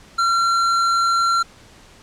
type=tone with tanh clipping; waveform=triangle; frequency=1366 Hz; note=F6; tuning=39 cents flat; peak=-17 dBFS; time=0.18-1.43 s; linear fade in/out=10 ms; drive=18 dB; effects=pink hiss -47 dBFS RMS until 2.02 s + low-pass 8000 Hz 12 dB/octave